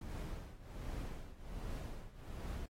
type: noise with tremolo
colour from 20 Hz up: brown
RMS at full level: -41 dBFS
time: 0.01-2.66 s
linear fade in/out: 5 ms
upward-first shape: triangle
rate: 1.3 Hz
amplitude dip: 85%
effects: AAC 48 kbps